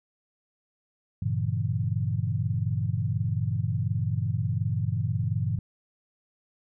sine chord, G diminished seventh, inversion none, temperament equal with one note detuned, 98 / 116.54 / 142.16 / 164.81 Hz, G2 / Bb2 / Db3 / Fb3, 0 / 0 / +44 / 0 cents, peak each -29 / -28 / -32 / -33 dBFS, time 1.22-5.59 s, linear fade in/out 5 ms, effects none

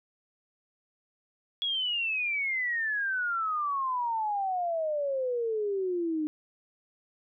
sine exponential sweep, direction down, 3369 to 300.2 Hz, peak -27 dBFS, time 1.62-6.27 s, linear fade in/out 0 ms, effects none

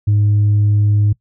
sine tone, 103.83 Hz, G#2, in tune, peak -8 dBFS, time 0.07-1.13 s, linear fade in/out 10 ms, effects noise-tail reverb RT60 0.1 s tail -21 dB re dry + tanh soft clip ceiling -8 dBFS

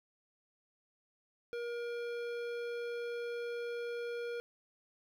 sine tone with hard clipping, 474.7 Hz, A#4, 31 cents sharp, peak -39 dBFS, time 1.53-4.4 s, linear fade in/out 0 ms, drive 14 dB, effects none

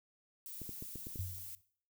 violet noise, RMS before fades -47 dBFS, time 0.46-1.55 s, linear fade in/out 0 ms
clicks, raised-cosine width 3 ms, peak -33 dBFS, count 6, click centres 0.617 / 0.693 / 0.824 / 0.957 / 1.069 / 1.158 s
sine tone with exponential decay, 92.5 Hz, F#2, in tune, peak -34 dBFS, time 1.19-1.61 s, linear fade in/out 0 ms, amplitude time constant 90 ms
effects noise-tail reverb RT60 0.5 s tail -18 dB re dry

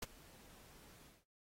pink noise with ADSR envelope, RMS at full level -39 dBFS, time 0.02-1.25 s, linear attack 7 ms, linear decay 21 ms, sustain -23 dB, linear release 200 ms, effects AAC 48 kbps

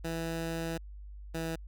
15% pulse tone pair in turn, 164.81 / 163.39 Hz, E3 / E3, 0 / -15 cents, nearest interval unison, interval 15 cents, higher first, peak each -27 / -27 dBFS, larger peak neither, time 0.04-0.78 / 1.34-1.56 s, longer first, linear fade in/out 10 ms, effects added 50 Hz sine -43 dBFS peak until 1.67 s

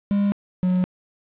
triangle tone pair in turn, 201.5 / 182.5 Hz, G3 / F#3, +48 / -24 cents, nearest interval major second, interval 172 cents, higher first, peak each -15 dBFS, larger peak neither, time 0.11-0.32 / 0.63-0.84 s, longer neither, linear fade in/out 0 ms, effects resampled to 8000 Hz + 7-bit

